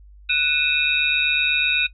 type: tone cluster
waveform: sine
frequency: 1478 / 2474 / 2622 / 3780 Hz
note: F#6 / D#7 / E7 / A#7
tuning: -2 / -10 / -10 / +23 cents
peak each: -28 / -20 / -22 / -24 dBFS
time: 0.29-1.87 s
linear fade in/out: 10 ms
effects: noise-tail reverb RT60 0.1 s tail -18 dB re dry + added 50 Hz sine -43 dBFS peak until 1.93 s